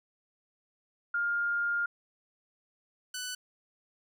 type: tone pair in turn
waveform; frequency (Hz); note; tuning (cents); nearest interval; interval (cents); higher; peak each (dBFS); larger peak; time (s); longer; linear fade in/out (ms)
sine / 10% pulse; 1409 / 1492.8; F6 / F#6; +15 / +15; minor second; 100; second; -27; neither; 1.14-1.86 / 3.14-3.35; first; 5
effects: none